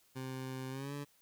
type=tone with pitch glide; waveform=20% pulse; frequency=130.81 to 143.48 Hz; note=C3 to D3; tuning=0 to -40 cents; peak=-35 dBFS; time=0.15-1.05 s; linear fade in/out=20 ms; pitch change=+160 cents; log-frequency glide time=0.7-0.94 s; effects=white hiss -69 dBFS RMS until 1.21 s